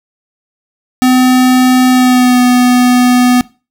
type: tone with pitch glide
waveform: square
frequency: 254.4 to 248 Hz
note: C4 to B3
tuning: -48 to +7 cents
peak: -6 dBFS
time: 1.02-3.41 s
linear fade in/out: 0 ms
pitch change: -45 cents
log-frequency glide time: 1.9-2.41 s
effects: noise-tail reverb RT60 0.3 s tail -20 dB re dry